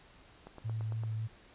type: click train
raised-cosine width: 1 ms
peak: -33 dBFS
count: 6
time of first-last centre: 0.47-1.036 s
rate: 8.84 Hz
type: tone with vibrato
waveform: sine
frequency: 110.7 Hz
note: A2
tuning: 11 cents sharp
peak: -33 dBFS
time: 0.64-1.28 s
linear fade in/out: 20 ms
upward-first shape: triangle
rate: 3.5 Hz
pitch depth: 21 cents each way
effects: pink hiss -59 dBFS RMS until 1.54 s + resampled to 8000 Hz